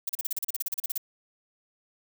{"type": "noise bursts", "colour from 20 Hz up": "violet", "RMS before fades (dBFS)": -29, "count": 16, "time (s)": [0.07, 0.978], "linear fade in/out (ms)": 5, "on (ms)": 23, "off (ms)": 36, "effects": []}